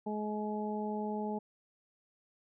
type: harmonic tone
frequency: 211.6 Hz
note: G#3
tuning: 33 cents sharp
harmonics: 1 / 2 / 3 / 4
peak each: -36 / -39 / -44 / -40 dBFS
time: 0.06-1.39 s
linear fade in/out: 10 ms
effects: none